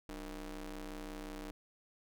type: ring-modulated tone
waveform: sawtooth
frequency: 164.81 Hz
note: E3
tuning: in tune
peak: -36 dBFS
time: 0.09-1.51 s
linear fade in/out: 0 ms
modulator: 132 Hz
effects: none